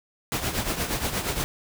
pink noise with tremolo, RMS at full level -25 dBFS, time 0.32-1.44 s, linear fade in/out 0 ms, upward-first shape triangle, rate 8.5 Hz, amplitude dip 70%, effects none

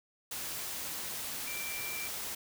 sine tone in noise, 2349 Hz, D7, in tune, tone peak -40 dBFS, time 1.47-2.08 s, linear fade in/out 5 ms, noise white, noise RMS -39 dBFS, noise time 0.31-2.35 s, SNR -4 dB, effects none

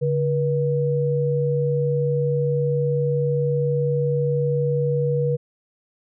sine tone pair together, 143.36 / 482.2 Hz, D3 / B4, -41 / -41 cents, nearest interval octave + major sixth, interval 2100 cents, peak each -21 dBFS, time 0.01-5.37 s, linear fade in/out 20 ms, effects none

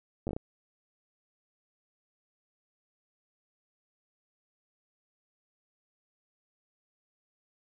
slowing click train, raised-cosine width 2 ms, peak -21 dBFS, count 6, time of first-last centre 0.27-0.365 s, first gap 9 ms, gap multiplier 1.38, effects none

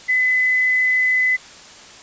sine tone with frequency modulation, 2015 Hz, B6, 34 cents sharp, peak -14 dBFS, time 0.08-1.37 s, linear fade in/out 20 ms, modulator 33.8 Hz, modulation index 0.33, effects white hiss -41 dBFS RMS until 2.02 s + resampled to 16000 Hz

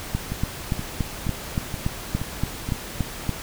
two click trains, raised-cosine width 5 ms, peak -15 / -10 dBFS, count 6 / 12, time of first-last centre 0.32-2.69 / 0.15-3.293 s, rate 2.11 / 3.5 Hz, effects pink hiss -35 dBFS RMS until 3.42 s

